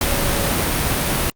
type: tone in noise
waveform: sine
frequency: 560 Hz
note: C#5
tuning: 18 cents sharp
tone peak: -28 dBFS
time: 0.04-0.52 s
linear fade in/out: 2 ms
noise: pink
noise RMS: -19 dBFS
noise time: 0.01-1.3 s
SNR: -12 dB
effects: Opus 48 kbps